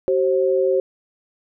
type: tone pair together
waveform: sine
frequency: 380.3 / 532.4 Hz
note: F#4 / C5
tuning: +48 / +30 cents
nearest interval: tritone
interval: 582 cents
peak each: -18 dBFS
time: 0.08-0.8 s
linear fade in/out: 0 ms
effects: none